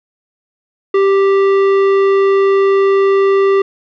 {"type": "tone with tanh clipping", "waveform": "sine", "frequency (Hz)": 392, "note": "G4", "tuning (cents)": 0, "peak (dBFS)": -10, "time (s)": [0.94, 3.62], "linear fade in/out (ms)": 5, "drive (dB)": 13, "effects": []}